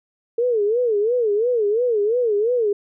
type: tone with vibrato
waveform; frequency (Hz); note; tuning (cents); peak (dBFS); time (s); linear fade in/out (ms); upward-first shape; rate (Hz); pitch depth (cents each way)
sine; 450; A4; +39; -16; 0.38-2.73; 5; sine; 2.9; 180
effects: none